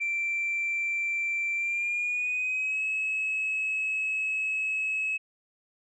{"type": "tone with pitch glide", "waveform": "sine", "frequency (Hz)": [2349, 2576], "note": ["D7", "E7"], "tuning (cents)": [0, -41], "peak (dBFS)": -25, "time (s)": [0, 5.18], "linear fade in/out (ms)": 20, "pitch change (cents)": 159, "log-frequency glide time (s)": [1.55, 2.83], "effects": ["tanh soft clip ceiling -23 dBFS"]}